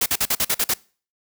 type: noise bursts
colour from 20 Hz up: white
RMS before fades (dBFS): -20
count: 8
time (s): 0.01-0.739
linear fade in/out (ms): 5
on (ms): 50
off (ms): 47
effects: noise-tail reverb RT60 0.4 s tail -23 dB re dry